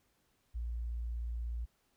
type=tone; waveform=sine; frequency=58.27 Hz; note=A#1; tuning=in tune; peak=-35 dBFS; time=0.54-1.66 s; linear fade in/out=20 ms; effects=pink hiss -75 dBFS RMS until 1.96 s